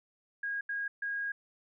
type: tone bursts at uneven times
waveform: sine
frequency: 1636 Hz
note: G#6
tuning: 26 cents flat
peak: -32 dBFS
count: 3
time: 0.43-0.61 / 0.69-0.88 / 1.02-1.32 s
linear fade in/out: 5 ms
effects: none